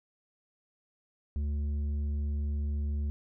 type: tone with tanh clipping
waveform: sine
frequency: 73 Hz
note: D2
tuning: 10 cents flat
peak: -30 dBFS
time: 1.36-3.1 s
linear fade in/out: 0 ms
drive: 7 dB
effects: none